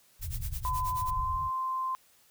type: low-pass noise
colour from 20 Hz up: pink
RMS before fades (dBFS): -36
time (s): 0.19-1.51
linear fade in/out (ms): 50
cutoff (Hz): 130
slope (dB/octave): 48
type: noise with tremolo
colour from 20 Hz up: blue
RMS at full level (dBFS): -40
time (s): 0.21-1.11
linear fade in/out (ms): 20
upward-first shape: sine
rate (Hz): 9.3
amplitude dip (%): 95
type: tone with pitch glide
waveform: sine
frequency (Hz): 1013 to 1042.1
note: B5 to C6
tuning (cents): +44 to -7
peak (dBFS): -29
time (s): 0.65-1.95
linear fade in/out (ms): 0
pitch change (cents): +49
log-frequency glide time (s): 1-1.36
effects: white hiss -63 dBFS RMS until 2.3 s